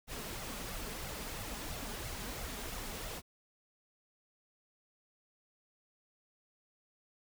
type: noise with flanger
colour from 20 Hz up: pink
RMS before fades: -42 dBFS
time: 0.07-3.22 s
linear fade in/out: 50 ms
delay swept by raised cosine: 1.4 to 4.9 ms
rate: 3 Hz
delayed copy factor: +0.55
effects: none